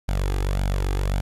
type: tone with flanger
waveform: sawtooth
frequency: 47.68 Hz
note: G1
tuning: 47 cents flat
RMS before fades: -23 dBFS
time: 0.08-1.21 s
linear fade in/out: 10 ms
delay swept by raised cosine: 1.3 to 2.5 ms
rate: 1.8 Hz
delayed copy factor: +0.65
effects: resampled to 32000 Hz + 9-bit